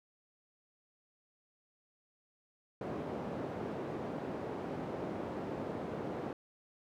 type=band-pass noise; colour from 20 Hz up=white; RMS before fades=-40 dBFS; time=2.81-6.33 s; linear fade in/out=2 ms; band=140 to 490 Hz; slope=12 dB/octave; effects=none